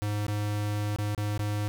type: tone with dropouts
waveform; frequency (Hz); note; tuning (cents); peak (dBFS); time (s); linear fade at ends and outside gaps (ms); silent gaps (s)
square; 104.2; G#2; +6; -28; 0.02-1.68; 0; 0.266-0.282 / 0.961-0.986 / 1.148-1.178 / 1.377-1.393
effects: 11-bit